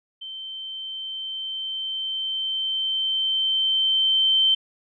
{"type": "tone with level ramp", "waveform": "sine", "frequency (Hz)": 3105, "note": "G7", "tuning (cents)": -17, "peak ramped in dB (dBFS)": [-33, -15], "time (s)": [0.21, 4.55], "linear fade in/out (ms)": 10, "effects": []}